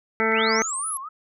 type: harmonic tone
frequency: 222 Hz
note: A3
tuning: 16 cents sharp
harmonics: 1 / 2 / 3 / 4 / 6 / 7 / 8 / 9 / 10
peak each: -28 / -24 / -32 / -29 / -26 / -31 / -35 / -26 / -29 dBFS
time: 0.2-0.62 s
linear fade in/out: 0 ms
type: linear sweep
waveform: sine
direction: up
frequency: 1938 to 11290 Hz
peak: -26 dBFS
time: 0.32-0.97 s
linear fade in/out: 0 ms
type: tone with vibrato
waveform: sine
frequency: 1174.7 Hz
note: D6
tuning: in tune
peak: -32 dBFS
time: 0.38-1.09 s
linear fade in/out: 10 ms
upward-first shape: sine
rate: 4.5 Hz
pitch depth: 190 cents each way
effects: none